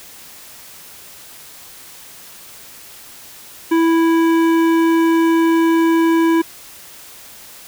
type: tone with hard clipping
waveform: triangle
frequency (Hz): 329.6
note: E4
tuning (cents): 0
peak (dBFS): -13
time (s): 3.71-6.42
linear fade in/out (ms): 10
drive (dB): 17
effects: white hiss -39 dBFS RMS until 7.67 s